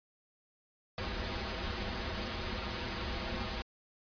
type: noise with comb filter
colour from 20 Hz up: pink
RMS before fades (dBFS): -37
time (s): 0.98-3.62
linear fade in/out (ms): 0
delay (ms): 6.9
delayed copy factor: -1
effects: resampled to 11025 Hz